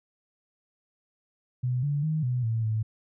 sine tone with pitch steps, 125.2 / 144.4 / 156.3 / 124.6 / 113.2 / 109.7 Hz, B2 / D3 / D#3 / B2 / A2 / A2, +24 / -29 / +8 / +16 / +50 / -5 cents, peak -24 dBFS, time 1.63-2.83 s, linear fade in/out 10 ms, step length 200 ms, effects none

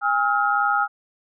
sine tone cluster, 814 / 1283 / 1406 Hz, G#5 / E6 / F6, -35 / -47 / +11 cents, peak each -22 dBFS, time 0.01-0.88 s, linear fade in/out 50 ms, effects none

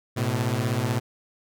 sawtooth beating tone pair, 110 / 126 Hz, A2 / B2, 0 / +35 cents, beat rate 16 Hz, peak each -22 dBFS, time 0.16-1 s, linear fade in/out 20 ms, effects none

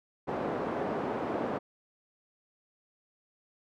pink band-pass noise, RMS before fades -33 dBFS, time 0.27-1.59 s, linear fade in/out 20 ms, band 280 to 850 Hz, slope 12 dB/octave, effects none

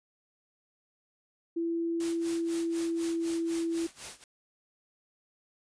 sine tone with pitch glide, 334.9 to 332.4 Hz, E4 to E4, +27 to +15 cents, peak -28 dBFS, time 1.56-3.87 s, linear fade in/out 10 ms, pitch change -12 cents, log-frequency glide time 1.88-3.42 s
white noise with tremolo, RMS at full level -40 dBFS, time 2-4.24 s, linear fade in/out 2 ms, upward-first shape sine, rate 4 Hz, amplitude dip 90%
effects resampled to 22050 Hz

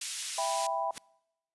white band-pass noise, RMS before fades -37 dBFS, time 0.01-0.67 s, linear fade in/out 5 ms, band 2600 to 10000 Hz, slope 12 dB/octave
sine chord, E minor, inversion none, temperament just, 659.3 / 791.1 / 988.9 Hz, E5 / G5 / B5, 0 / +16 / +2 cents, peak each -33 dBFS, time 0.38-0.91 s, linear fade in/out 2 ms
white noise with exponential growth, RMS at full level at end -35 dBFS, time 0.9-0.98 s, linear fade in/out 1 ms, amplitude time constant 17 ms
effects noise-tail reverb RT60 0.9 s tail -26 dB re dry + resampled to 24000 Hz

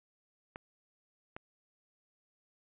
clicks, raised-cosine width 0.5 ms, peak -27 dBFS, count 2, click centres 0.559 / 1.365 s, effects resampled to 8000 Hz

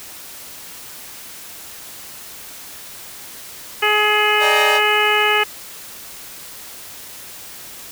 harmonic tone, 421.5 Hz, G#4, 26 cents sharp, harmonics 1 / 2 / 3 / 4 / 5 / 6 / 7, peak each -21 / -21 / -21 / -21 / -21 / -21 / -21 dBFS, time 3.82-5.44 s, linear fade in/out 10 ms
sawtooth chord, Eb major seventh, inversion third, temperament equal, 587.3 / 622.3 / 784 / 932.3 Hz, D5 / Eb5 / G5 / Bb5, 0 / 0 / 0 / 0 cents, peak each -21 dBFS, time 4.39-4.81 s, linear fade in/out 50 ms
effects white hiss -36 dBFS RMS until 7.91 s

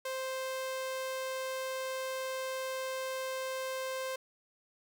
sawtooth tone, 523.3 Hz, C5, in tune, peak -31 dBFS, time 0.05-4.16 s, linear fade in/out 5 ms, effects none

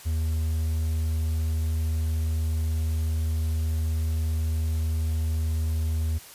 triangle tone, 79.4 Hz, D#2, 36 cents sharp, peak -21 dBFS, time 0.05-6.19 s, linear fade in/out 20 ms, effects white hiss -46 dBFS RMS until 6.34 s + resampled to 32000 Hz

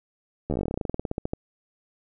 slowing click train, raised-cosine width 2 ms, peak -14 dBFS, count 24, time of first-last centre 0.5-1.334 s, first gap 12 ms, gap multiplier 1.09, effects none

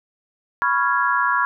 sine chord, C# dominant seventh, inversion third, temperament equal with one note detuned, 987.8 / 1108.7 / 1387.3 / 1661.2 Hz, B5 / C#6 / E#6 / G#6, 0 / 0 / -12 / 0 cents, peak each -22 dBFS, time 0.62-1.45 s, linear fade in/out 0 ms, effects none

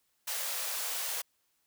white high-pass noise, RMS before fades -35 dBFS, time 0.27-1.22 s, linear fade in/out 10 ms, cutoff 460 Hz, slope 48 dB/octave, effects white hiss -75 dBFS RMS until 1.66 s

